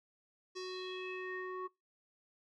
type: tone with low-pass filter sweep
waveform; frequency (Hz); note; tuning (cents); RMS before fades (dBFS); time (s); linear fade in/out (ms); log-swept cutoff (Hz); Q
square; 370; F#4; 0; -42; 0.55-1.68; 20; 5500 to 1200; 4.7
effects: noise-tail reverb RT60 0.2 s tail -23 dB re dry